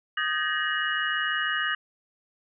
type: tone cluster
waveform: sine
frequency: 1237 / 1553 / 1699 / 1873 / 2905 Hz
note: D#6 / G6 / G#6 / A#6 / F#7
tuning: -10 / -17 / +39 / +8 / -32 cents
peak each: -31 dBFS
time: 0.17-1.75 s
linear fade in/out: 5 ms
effects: none